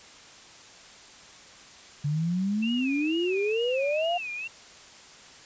sine exponential sweep, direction up, 142 to 720 Hz, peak -24 dBFS, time 2.04-4.18 s, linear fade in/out 10 ms
sine tone with vibrato, 2637 Hz, E7, in tune, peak -32 dBFS, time 2.62-4.48 s, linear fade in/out 10 ms, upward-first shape sine, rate 2.2 Hz, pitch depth 160 cents each way
effects white hiss -49 dBFS RMS until 5.45 s + resampled to 16000 Hz

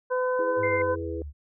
harmonic tone, 506 Hz, B4, 42 cents sharp, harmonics 1 / 2 / 3, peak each -24 / -30 / -34 dBFS, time 0.1-0.96 s, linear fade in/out 20 ms
sine chord, E major, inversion none, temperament equal, 329.6 / 415.3 / 493.9 Hz, E4 / G#4 / B4, 0 / 0 / 0 cents, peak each -34 / -35 / -36 dBFS, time 0.39-1.22 s, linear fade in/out 2 ms
sine linear sweep, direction down, 107.7 to 69.9 Hz, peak -34 dBFS, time 0.56-1.33 s, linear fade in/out 50 ms
sine tone, 2093 Hz, C7, in tune, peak -28 dBFS, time 0.63-0.82 s, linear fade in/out 5 ms
effects none

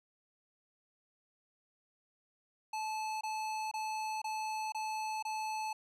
square tone bursts, 868 Hz, A5, 24 cents flat, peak -36 dBFS, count 6, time 2.73-5.73 s, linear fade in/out 5 ms, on 480 ms, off 24 ms, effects low-pass 9000 Hz 12 dB/octave

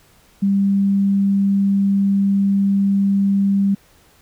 sine tone, 197.7 Hz, G3, 15 cents sharp, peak -13 dBFS, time 0.42-3.75 s, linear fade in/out 10 ms, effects pink hiss -53 dBFS RMS until 4.21 s

